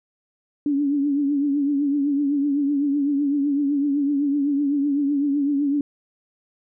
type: tone with vibrato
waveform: sine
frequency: 284.6 Hz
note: C#4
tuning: 46 cents sharp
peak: -18 dBFS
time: 0.66-5.81 s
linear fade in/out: 2 ms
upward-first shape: triangle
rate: 7.9 Hz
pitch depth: 75 cents each way
effects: none